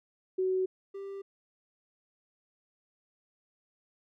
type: tone pair in turn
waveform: sine / triangle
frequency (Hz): 374.1 / 393.8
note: F#4 / G4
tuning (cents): +19 / +8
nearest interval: minor second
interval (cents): 89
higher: second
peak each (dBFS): -26 / -36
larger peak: first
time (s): 0.38-0.66 / 0.94-1.22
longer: neither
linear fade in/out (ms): 10
effects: none